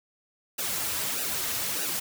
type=noise with flanger; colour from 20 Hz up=white; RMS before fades=-30 dBFS; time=0.58-2 s; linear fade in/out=10 ms; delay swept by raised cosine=0.91 to 5.51 ms; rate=1.6 Hz; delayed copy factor=-0.75; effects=none